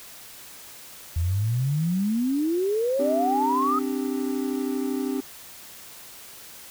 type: exponential sweep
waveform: sine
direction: up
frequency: 79.9 to 1284 Hz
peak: -21 dBFS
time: 1.16-3.79 s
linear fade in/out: 5 ms
type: chord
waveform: triangle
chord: C suspended second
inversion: none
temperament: just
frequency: 261.6 / 294.3 / 392.4 Hz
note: C4 / D4 / G4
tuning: 0 / +4 / +2 cents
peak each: -25 / -28 / -29 dBFS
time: 2.99-5.21 s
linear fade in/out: 10 ms
effects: white hiss -44 dBFS RMS until 6.7 s